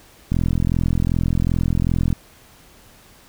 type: click train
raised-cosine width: 5 ms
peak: -7 dBFS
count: 78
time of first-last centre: 0.32-2.128 s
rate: 42.6 Hz
effects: pink hiss -49 dBFS RMS until 3.28 s